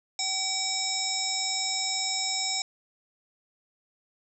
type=harmonic tone; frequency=763 Hz; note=G5; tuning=47 cents flat; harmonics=1 / 3 / 5 / 7 / 9 / 10; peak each=-37 / -36 / -34 / -30 / -36 / -34 dBFS; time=0.19-2.62 s; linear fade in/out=2 ms; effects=none